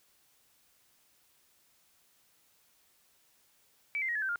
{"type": "tone with pitch steps", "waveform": "sine", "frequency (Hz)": [2300, 2085, 1889.9, 1713.1, 1552.9, 1407.7], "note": ["D7", "C7", "A#6", "A6", "G6", "F6"], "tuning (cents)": [-37, -7, 23, -47, -17, 13], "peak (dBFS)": -30, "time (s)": [3.95, 4.358], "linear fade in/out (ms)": 0, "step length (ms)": 68, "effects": ["white hiss -68 dBFS RMS until 4.39 s"]}